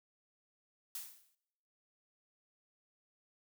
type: noise with exponential decay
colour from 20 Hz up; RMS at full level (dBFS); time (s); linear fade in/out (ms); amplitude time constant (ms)
blue; -40; 0.95-1.35; 2; 86
effects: noise-tail reverb RT60 1.0 s tail -26 dB re dry